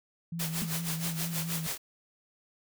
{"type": "tone with vibrato", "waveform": "sine", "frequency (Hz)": 164.81, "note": "E3", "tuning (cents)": 0, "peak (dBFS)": -33, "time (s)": [0.32, 1.67], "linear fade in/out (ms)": 5, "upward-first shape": "sine", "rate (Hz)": 4.4, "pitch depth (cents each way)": 41}
{"type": "noise with tremolo", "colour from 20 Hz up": "white", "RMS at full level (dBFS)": -33, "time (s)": [0.39, 1.78], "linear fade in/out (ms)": 10, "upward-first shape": "sine", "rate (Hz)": 6.3, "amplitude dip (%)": 75}
{"type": "tone with exponential decay", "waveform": "sine", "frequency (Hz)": 210.1, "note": "G#3", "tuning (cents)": 20, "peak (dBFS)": -27, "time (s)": [0.62, 0.71], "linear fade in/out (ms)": 0, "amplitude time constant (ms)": 18}
{"effects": []}